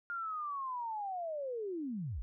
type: linear sweep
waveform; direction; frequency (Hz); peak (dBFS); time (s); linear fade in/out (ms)
sine; down; 1416 to 41.15; -36; 0.1-2.22; 0
effects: none